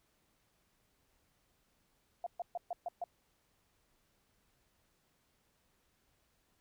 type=tone bursts; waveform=sine; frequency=698.5 Hz; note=F5; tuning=in tune; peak=-35 dBFS; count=6; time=2.24-3.04 s; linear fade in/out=2 ms; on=25 ms; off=130 ms; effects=pink hiss -75 dBFS RMS until 6.6 s